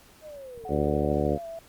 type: linear two-way sweep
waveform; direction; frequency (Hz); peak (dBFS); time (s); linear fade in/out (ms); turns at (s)
sine; down then up; 635 to 370 to 635; -39; 0.21-1.16; 50; 0.82
type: clicks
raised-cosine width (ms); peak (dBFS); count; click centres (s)
5; -37; 4; 0.577 / 0.64 / 0.79 / 0.944
type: tone with pitch glide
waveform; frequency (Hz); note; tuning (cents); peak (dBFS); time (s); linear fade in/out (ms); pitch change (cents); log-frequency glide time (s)
sine; 739 to 662.2; F#5 to E5; -2 to +8; -35; 0.65-1.59; 2; -190; 1.23-1.47
type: harmonic tone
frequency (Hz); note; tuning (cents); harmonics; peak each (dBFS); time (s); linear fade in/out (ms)
73.42; D2; 0; 1 / 2 / 3 / 4 / 5 / 6 / 7 / 8; -31 / -31 / -31 / -31 / -31 / -31 / -31 / -31; 0.68-1.39; 50
effects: pink hiss -55 dBFS RMS until 1.68 s + Opus 48 kbps